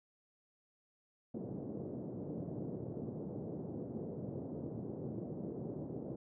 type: band-pass noise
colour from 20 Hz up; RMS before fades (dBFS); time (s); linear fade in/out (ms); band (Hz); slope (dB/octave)
pink; -43; 1.34-6.16; 5; 120 to 510; 24
effects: none